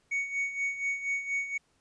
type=tone with tremolo; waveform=triangle; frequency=2230 Hz; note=C#7; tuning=10 cents sharp; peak=-25 dBFS; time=0.11-1.58 s; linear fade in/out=10 ms; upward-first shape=sine; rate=4.2 Hz; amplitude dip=70%; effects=pink hiss -70 dBFS RMS until 1.8 s + resampled to 22050 Hz